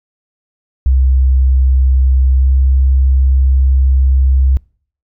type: tone with pitch glide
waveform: sine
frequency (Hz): 65.41 to 66.25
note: C2 to C2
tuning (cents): 0 to +22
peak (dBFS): -6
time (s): 0.86-4.57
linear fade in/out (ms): 0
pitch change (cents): +22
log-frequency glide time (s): 2.37-2.48
effects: noise-tail reverb RT60 0.5 s tail -26 dB re dry + tanh soft clip ceiling -2 dBFS